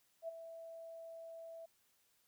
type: tone with ADSR envelope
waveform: sine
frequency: 659.3 Hz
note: E5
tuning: in tune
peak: -38 dBFS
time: 0.22-1.66 s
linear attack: 63 ms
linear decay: 16 ms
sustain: -10 dB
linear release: 9 ms
effects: white hiss -75 dBFS RMS until 2.27 s